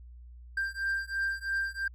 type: beating tone pair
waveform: triangle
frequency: 1581 / 1584 Hz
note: G6 / G6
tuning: +14 / +18 cents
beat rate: 3 Hz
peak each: -31 dBFS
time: 0.57-1.88 s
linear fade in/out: 5 ms
effects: added 60 Hz sine -46 dBFS peak until 1.94 s